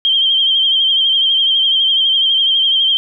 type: tone with vibrato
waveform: sine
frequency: 3167 Hz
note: G7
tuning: 17 cents sharp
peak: -10 dBFS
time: 0.05-2.97 s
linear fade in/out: 0 ms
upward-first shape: triangle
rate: 12 Hz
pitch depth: 57 cents each way
effects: none